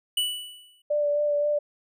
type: tone with exponential decay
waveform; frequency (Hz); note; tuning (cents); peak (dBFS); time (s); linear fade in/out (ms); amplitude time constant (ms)
square; 2960; F#7; 0; -21; 0.17-0.82; 5; 140
type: tone with vibrato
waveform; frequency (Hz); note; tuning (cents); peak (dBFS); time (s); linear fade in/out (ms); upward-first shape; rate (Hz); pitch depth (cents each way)
sine; 587; D5; -1; -21; 0.9-1.59; 10; sine; 3.8; 17
effects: none